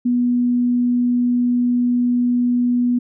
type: tone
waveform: sine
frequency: 244.2 Hz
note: B3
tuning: 19 cents flat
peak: -14 dBFS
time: 0.05-2.99 s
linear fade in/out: 10 ms
effects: none